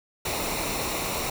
pink noise with comb filter, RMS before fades -29 dBFS, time 0.25-1.3 s, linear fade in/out 5 ms, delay 0.62 ms, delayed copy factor -0.55, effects none

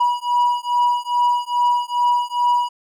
triangle beating tone pair, 969 / 971.4 Hz, B5 / B5, -33 / -29 cents, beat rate 2.4 Hz, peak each -17 dBFS, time 0-2.69 s, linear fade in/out 10 ms, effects none

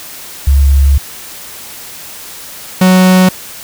sine / 45% pulse tone pair in turn, 69.3 / 185.01 Hz, C#2 / F#3, 0 / 0 cents, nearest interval octave + perfect fourth, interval 1700 cents, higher second, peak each -4 dBFS, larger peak neither, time 0.47-0.98 / 2.81-3.29 s, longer first, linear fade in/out 5 ms, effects white hiss -29 dBFS RMS until 3.63 s

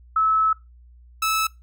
sine / sawtooth tone pair in turn, 1300 / 1305.6 Hz, E6 / E6, -24 / -17 cents, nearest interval unison, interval 7 cents, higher second, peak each -16 dBFS, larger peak neither, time 0.16-0.53 / 1.22-1.47 s, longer first, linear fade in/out 5 ms, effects noise-tail reverb RT60 0.2 s tail -20 dB re dry + added 60 Hz sine -46 dBFS peak until 1.62 s

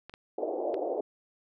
clicks, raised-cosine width 0.3 ms, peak -28 dBFS, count 3, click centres 0.096 / 0.139 / 0.743 s
white band-pass noise, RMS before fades -32 dBFS, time 0.38-1.01 s, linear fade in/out 5 ms, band 320 to 690 Hz, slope 48 dB/octave
effects none

